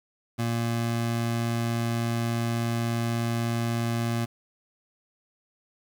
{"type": "tone", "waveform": "25% pulse", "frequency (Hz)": 116.54, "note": "A#2", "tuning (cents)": 0, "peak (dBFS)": -21, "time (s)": [0.38, 4.26], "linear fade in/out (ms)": 20, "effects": ["8-bit"]}